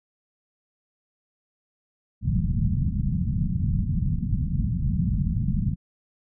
white low-pass noise, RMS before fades -24 dBFS, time 2.21-5.76 s, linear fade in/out 50 ms, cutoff 200 Hz, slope 48 dB/octave, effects none

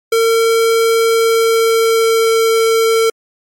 square tone with pitch glide, 455.1 to 451.4 Hz, A#4 to A4, -42 to +44 cents, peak -10 dBFS, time 0.12-3.1 s, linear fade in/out 5 ms, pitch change -14 cents, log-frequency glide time 1.09-2.42 s, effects MP3 64 kbps

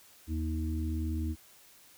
harmonic tone, 78.9 Hz, D#2, 25 cents sharp, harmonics 1 / 3 / 4, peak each -31 / -39 / -38 dBFS, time 0.27-1.36 s, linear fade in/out 50 ms, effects white hiss -58 dBFS RMS until 1.97 s

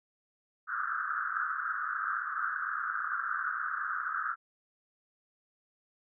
pink band-pass noise, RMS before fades -34 dBFS, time 0.67-4.36 s, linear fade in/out 50 ms, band 1200 to 1600 Hz, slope 96 dB/octave, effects none

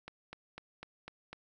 click train, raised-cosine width 0.3 ms, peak -28 dBFS, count 6, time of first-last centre 0.08-1.33 s, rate 4 Hz, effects none

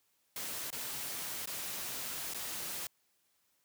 white noise with dropouts, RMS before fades -40 dBFS, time 0.36-2.87 s, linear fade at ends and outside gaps 2 ms, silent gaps 0.704-0.727 / 1.458-1.473 / 2.337-2.345 s, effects white hiss -75 dBFS RMS until 3.64 s + high-pass 60 Hz 12 dB/octave

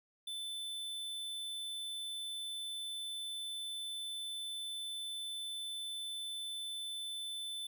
square tone, 3520 Hz, A7, in tune, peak -40 dBFS, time 0.27-7.67 s, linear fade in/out 5 ms, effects none

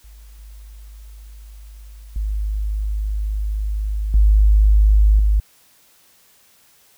sine tone with level steps, 51.91 Hz, G#1, in tune, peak -39 / -36 / -19 / -9 / -12 dBFS, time 0.04-5.4 s, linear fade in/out 5 ms, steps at 0.39 / 2.16 / 4.14 / 5.19 s, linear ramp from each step 2 ms, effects white hiss -54 dBFS RMS until 6.97 s

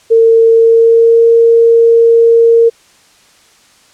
sine tone with pitch glide, 454.9 to 461.5 Hz, A#4 to A#4, -42 to -17 cents, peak -3 dBFS, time 0.1-2.7 s, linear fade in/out 20 ms, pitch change +25 cents, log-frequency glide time 0.5-1.28 s, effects white hiss -46 dBFS RMS until 3.93 s + low-pass 8000 Hz 12 dB/octave

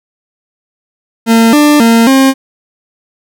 40% pulse tone with pitch steps, 227.7 / 296.2 / 229.3 / 267.6 Hz, A#3 / D4 / A#3 / C4, -40 / +15 / -28 / +39 cents, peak -3 dBFS, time 1.26-2.34 s, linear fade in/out 50 ms, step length 270 ms, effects none

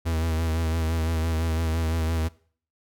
45% pulse tone with vibrato, 81.2 Hz, E2, 26 cents flat, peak -23 dBFS, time 0.05-2.29 s, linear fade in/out 20 ms, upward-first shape sine, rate 5.9 Hz, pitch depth 40 cents each way, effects noise-tail reverb RT60 0.5 s tail -21 dB re dry

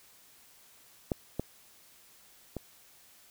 clicks, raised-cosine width 2 ms, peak -15 / -17 / -22 dBFS, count 3, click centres 1.118 / 1.396 / 2.567 s, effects white hiss -59 dBFS RMS until 3.3 s

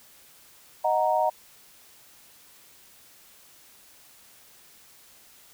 sine chord, D# minor, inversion none, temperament equal with one note detuned, 622.3 / 737.9 / 932.3 Hz, D#5 / F#5 / A#5, 0 / -5 / 0 cents, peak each -25 dBFS, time 0.84-1.3 s, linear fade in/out 10 ms, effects white hiss -54 dBFS RMS until 5.53 s

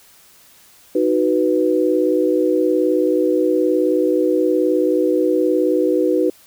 sine chord, B major, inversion first, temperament equal, 311.1 / 370 / 493.9 Hz, D#4 / F#4 / B4, 0 / 0 / 0 cents, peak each -18 dBFS, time 0.95-6.3 s, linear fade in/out 5 ms, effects white hiss -49 dBFS RMS until 6.46 s

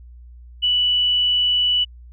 sine tone, 2960 Hz, F#7, in tune, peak -15 dBFS, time 0.62-1.85 s, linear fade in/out 20 ms, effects added 60 Hz sine -39 dBFS peak until 2.12 s

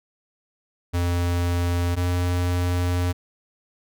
square tone pair in turn, 87.31 / 88.78 Hz, F2 / F2, 0 / +29 cents, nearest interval unison, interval 29 cents, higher second, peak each -21 dBFS, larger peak neither, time 0.93-1.96 / 1.96-3.13 s, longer second, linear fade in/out 20 ms, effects none

